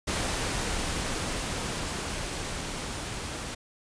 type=noise with level ramp; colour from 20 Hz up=pink; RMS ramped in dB=-29 to -36 dBFS; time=0.07-3.55 s; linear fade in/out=10 ms; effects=resampled to 22050 Hz